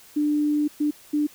sine tone bursts at uneven times, 297 Hz, D4, 20 cents sharp, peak -19 dBFS, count 3, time 0.16-0.68 / 0.8-0.91 / 1.13-1.27 s, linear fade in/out 10 ms, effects white hiss -50 dBFS RMS until 1.34 s

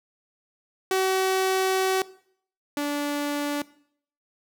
sawtooth tone pair in turn, 378.7 / 290.1 Hz, F#4 / D4, +40 / -21 cents, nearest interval perfect fourth, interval 461 cents, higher first, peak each -17 / -21 dBFS, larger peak first, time 0.91-2.02 / 2.77-3.62 s, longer first, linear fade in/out 2 ms, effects noise-tail reverb RT60 0.6 s tail -19 dB re dry

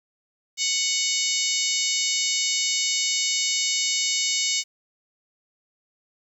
harmonic tone with a mistuned harmonic, 740 Hz, F#5, in tune, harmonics 3 / 4 / 5 / 6 / 7 / 8 / 9 / 10, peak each -30 / -30 / -30 / -30 / -30 / -30 / -30 / -30 dBFS, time 0.57-4.64 s, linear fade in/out 50 ms, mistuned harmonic 10, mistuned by +15 cents, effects 9-bit

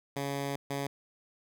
10% pulse tone bursts at uneven times, 140 Hz, C#3, 18 cents sharp, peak -24 dBFS, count 2, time 0.16-0.56 / 0.7-0.87 s, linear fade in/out 5 ms, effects none

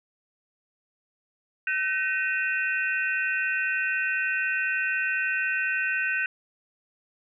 sine tone cluster, 1524 / 1878 / 2488 / 2718 Hz, G6 / A#6 / D#7 / F7, -49 / +12 / -1 / -48 cents, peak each -26 / -32 / -31 / -33 dBFS, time 1.67-6.26 s, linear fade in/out 2 ms, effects none

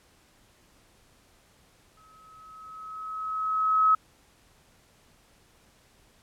sine tone with exponential growth, 1282 Hz, E6, 49 cents flat, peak -16 dBFS, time 1.97-3.95 s, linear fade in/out 5 ms, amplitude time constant 430 ms, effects pink hiss -61 dBFS RMS until 6.22 s + low-pass 12000 Hz 12 dB/octave

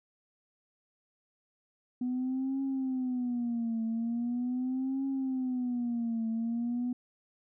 sine tone with vibrato, 246.9 Hz, B3, in tune, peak -28 dBFS, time 2.01-6.93 s, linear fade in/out 5 ms, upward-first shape triangle, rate 0.41 Hz, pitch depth 170 cents each way, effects tanh soft clip ceiling -26 dBFS

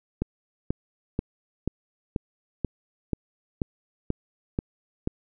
click train, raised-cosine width 3 ms, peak -12 dBFS, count 11, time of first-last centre 0.22-5.074 s, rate 2.06 Hz, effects none

